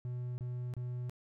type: tone bursts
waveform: triangle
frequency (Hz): 123.47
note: B2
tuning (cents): 0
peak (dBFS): -34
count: 3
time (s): 0.05-1.096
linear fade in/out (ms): 0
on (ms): 330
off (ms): 28
effects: none